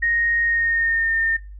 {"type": "tone with pitch glide", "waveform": "sine", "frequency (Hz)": [1864.7, 1815.8], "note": ["A#6", "A#6"], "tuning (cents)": [0, -46], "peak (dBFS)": -17, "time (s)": [0.02, 1.37], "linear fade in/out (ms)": 10, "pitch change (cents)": -46, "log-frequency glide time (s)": [0.42, 1.16], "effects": ["noise-tail reverb RT60 0.3 s tail -22 dB re dry", "added 50 Hz sine -35 dBFS peak until 1.59 s"]}